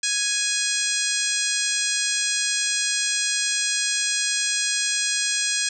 harmonic tone, 830.6 Hz, G#5, in tune, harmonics 2 / 3 / 4 / 5 / 6 / 7 / 8 / 9 / 10, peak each -30 / -30 / -30 / -30 / -30 / -30 / -30 / -30 / -30 dBFS, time 0.03-5.69 s, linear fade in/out 5 ms, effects none

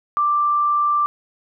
sine tone, 1178 Hz, D6, 5 cents sharp, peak -15 dBFS, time 0.17-1.06 s, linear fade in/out 0 ms, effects none

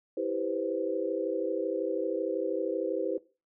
sine chord, C major seventh, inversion first, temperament just, 327 / 392.4 / 490.5 / 523.3 Hz, E4 / G4 / B4 / C5, -14 / +2 / -12 / 0 cents, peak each -34 dBFS, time 0.17-3.18 s, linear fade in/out 5 ms, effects noise-tail reverb RT60 0.3 s tail -18 dB re dry

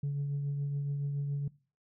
sine tone with tremolo, 142.2 Hz, C#3, 45 cents sharp, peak -27 dBFS, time 0.03-1.48 s, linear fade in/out 5 ms, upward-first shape triangle, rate 7.1 Hz, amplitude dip 35%, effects noise-tail reverb RT60 0.4 s tail -23 dB re dry + tanh soft clip ceiling -28 dBFS

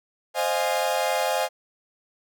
40% pulse chord, F minor seventh, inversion second, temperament equal with one note detuned, 523.3 / 614.8 / 698.5 / 830.6 Hz, C5 / Eb5 / F5 / Ab5, 0 / -21 / 0 / 0 cents, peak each -27 dBFS, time 0.34-1.49 s, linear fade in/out 50 ms, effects none

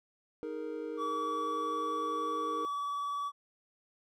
triangle chord, D# suspended fourth, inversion none, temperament equal with one note detuned, 312.9 / 415.3 / 466.2 Hz, D#4 / G#4 / A#4, +10 / 0 / 0 cents, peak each -39 / -41 / -37 dBFS, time 0.43-2.65 s, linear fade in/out 0 ms
triangle tone with vibrato, 1144 Hz, D6, 46 cents flat, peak -31 dBFS, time 0.97-3.32 s, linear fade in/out 50 ms, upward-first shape triangle, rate 20 Hz, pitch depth 22 cents each way
effects none

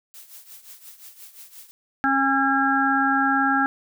blue noise with tremolo, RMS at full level -41 dBFS, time 0.14-1.71 s, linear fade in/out 0 ms, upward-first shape triangle, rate 5.7 Hz, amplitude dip 80%
harmonic tone, 271.8 Hz, C#4, 34 cents flat, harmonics 1 / 3 / 5 / 6, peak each -23 / -23 / -23 / -23 dBFS, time 2.04-3.66 s, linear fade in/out 0 ms
effects none

